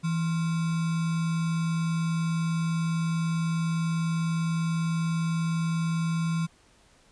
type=tone with sample-and-hold; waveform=sine; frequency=164.81 Hz; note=E3; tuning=in tune; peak=-24 dBFS; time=0.03-6.47 s; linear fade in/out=20 ms; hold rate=1225 Hz; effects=pink hiss -60 dBFS RMS until 7.11 s + resampled to 22050 Hz